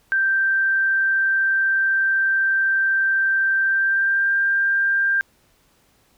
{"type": "tone with pitch glide", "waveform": "sine", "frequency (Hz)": [1568, 1589.9], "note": ["G6", "G6"], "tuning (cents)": [0, 24], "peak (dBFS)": -16, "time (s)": [0.12, 5.21], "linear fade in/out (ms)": 0, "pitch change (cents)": 24, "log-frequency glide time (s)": [3.63, 4.32], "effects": ["pink hiss -60 dBFS RMS until 6.17 s"]}